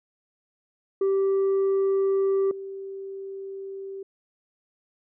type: tone with level steps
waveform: sine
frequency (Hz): 389.5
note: G4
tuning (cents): -11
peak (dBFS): -17 / -33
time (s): 1.01-4.03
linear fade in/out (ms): 5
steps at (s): 2.51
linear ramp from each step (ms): 2
effects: tanh soft clip ceiling -19 dBFS